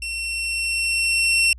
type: tone with level ramp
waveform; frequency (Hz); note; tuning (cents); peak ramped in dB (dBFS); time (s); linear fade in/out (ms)
sawtooth; 2715; F7; -50; -23 to -11; 0.02-1.53; 2
effects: added 60 Hz sine -38 dBFS peak until 1.58 s + resampled to 24000 Hz